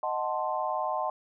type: chord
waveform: sine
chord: D# diminished seventh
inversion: none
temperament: equal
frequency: 622.3 / 740 / 880 / 1046.5 Hz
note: D#5 / F#5 / A5 / C6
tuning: 0 / 0 / 0 / 0 cents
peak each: -33 dBFS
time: 0.03-1.1 s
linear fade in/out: 2 ms
effects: none